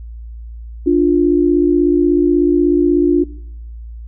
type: tone pair together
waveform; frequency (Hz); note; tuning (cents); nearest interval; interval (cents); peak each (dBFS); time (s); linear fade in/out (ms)
sine; 293.7 / 350.1; D4 / F4; 0 / +4; minor third; 304; -12; 0.86-3.24; 10
effects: noise-tail reverb RT60 0.7 s tail -20 dB re dry + added 57 Hz sine -28 dBFS peak until 4.07 s